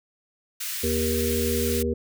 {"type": "high-pass noise", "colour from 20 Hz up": "white", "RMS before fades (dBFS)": -31, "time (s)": [0.6, 1.83], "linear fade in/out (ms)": 10, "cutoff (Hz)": 1500, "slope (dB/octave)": 24}
{"type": "harmonic tone", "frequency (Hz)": 79.2, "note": "D#2", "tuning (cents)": 31, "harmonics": [1, 3, 5, 6], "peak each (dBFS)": [-28, -28, -28, -28], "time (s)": [0.83, 1.94], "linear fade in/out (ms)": 10}
{"effects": []}